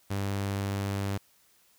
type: tone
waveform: sawtooth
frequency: 99.2 Hz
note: G2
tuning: 21 cents sharp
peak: -25 dBFS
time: 0.1-1.18 s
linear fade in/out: 10 ms
effects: white hiss -64 dBFS RMS until 1.78 s